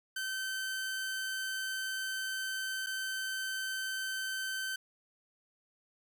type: tone with dropouts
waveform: sawtooth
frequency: 1541 Hz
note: G6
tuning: 30 cents flat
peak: -31 dBFS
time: 0.16-4.76 s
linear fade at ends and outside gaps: 5 ms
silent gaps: 2.863-2.868 s
effects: none